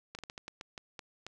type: slowing click train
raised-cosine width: 0.2 ms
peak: -25 dBFS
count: 10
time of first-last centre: 0.15-1.266 s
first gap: 38 ms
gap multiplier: 1.28
effects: none